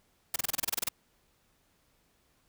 white noise bursts, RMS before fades -29 dBFS, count 12, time 0.34-0.888 s, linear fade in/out 5 ms, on 20 ms, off 28 ms, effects pink hiss -70 dBFS RMS until 2.48 s

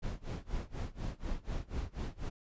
brown noise with tremolo, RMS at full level -35 dBFS, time 0.02-2.3 s, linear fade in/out 20 ms, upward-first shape sine, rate 4.1 Hz, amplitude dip 95%, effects resampled to 16000 Hz

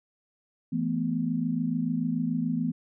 sine chord, E suspended fourth, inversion none, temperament equal with one note detuned, 166.63 / 220 / 246.9 Hz, E3 / A3 / B3, +19 / 0 / 0 cents, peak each -30 / -31 / -28 dBFS, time 0.72-2.72 s, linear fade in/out 10 ms, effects none

